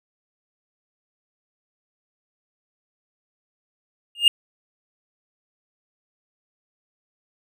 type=tone with exponential growth; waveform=triangle; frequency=2828 Hz; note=F7; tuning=21 cents sharp; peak=-5 dBFS; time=4.15-4.28 s; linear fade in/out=2 ms; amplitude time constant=27 ms; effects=none